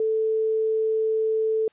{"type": "tone", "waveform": "sine", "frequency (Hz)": 440, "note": "A4", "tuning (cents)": 0, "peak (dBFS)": -20, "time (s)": [0, 1.68], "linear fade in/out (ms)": 2, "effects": ["white hiss -63 dBFS RMS until 1.72 s", "resampled to 8000 Hz"]}